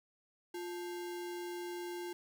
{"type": "tone with sample-and-hold", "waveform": "sine", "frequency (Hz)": 351.3, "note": "F4", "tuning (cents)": 10, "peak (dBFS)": -39, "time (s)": [0.54, 2.13], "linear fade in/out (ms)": 5, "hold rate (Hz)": 1225, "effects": []}